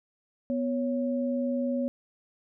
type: tone pair together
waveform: sine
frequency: 247 / 554.4 Hz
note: B3 / C#5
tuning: 0 / 0 cents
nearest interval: octave + major second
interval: 1400 cents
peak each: -27 / -31 dBFS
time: 0.5-1.88 s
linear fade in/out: 0 ms
effects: none